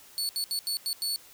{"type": "tone bursts at uneven times", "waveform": "sawtooth", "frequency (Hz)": 4435, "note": "C#8", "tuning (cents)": 0, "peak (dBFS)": -25, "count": 6, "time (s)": [[0.18, 0.29], [0.36, 0.44], [0.51, 0.59], [0.67, 0.77], [0.86, 0.93], [1.02, 1.16]], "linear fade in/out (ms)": 0, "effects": ["white hiss -53 dBFS RMS until 1.33 s"]}